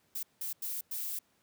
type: noise bursts at uneven times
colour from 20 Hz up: violet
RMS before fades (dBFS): -37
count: 4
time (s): 0.15-0.23 / 0.41-0.53 / 0.62-0.81 / 0.91-1.19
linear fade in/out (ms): 5
effects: pink hiss -71 dBFS RMS until 1.42 s + high-pass 100 Hz 12 dB/octave